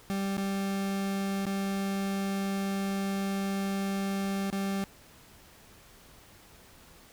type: tone with dropouts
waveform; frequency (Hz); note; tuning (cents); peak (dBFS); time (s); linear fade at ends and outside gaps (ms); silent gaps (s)
40% pulse; 196; G3; 0; -28; 0.1-4.84; 0; 0.37-0.379 / 1.454-1.466 / 4.501-4.527
effects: pink hiss -55 dBFS RMS until 7.12 s